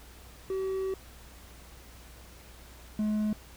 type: tone pair in turn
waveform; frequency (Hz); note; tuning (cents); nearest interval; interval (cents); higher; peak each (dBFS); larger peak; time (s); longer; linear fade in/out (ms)
triangle; 381.9 / 212.7; G4 / G#3; -45 / +42; minor seventh; 1013; first; -27 / -24; second; 0.5-0.94 / 2.99-3.33; first; 2
effects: added 60 Hz sine -51 dBFS peak until 3.56 s + pink hiss -53 dBFS RMS until 3.56 s